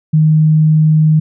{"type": "tone", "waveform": "sine", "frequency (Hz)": 155.56, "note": "D#3", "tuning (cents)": 0, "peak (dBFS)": -6, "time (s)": [0.13, 1.2], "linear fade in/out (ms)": 10, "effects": []}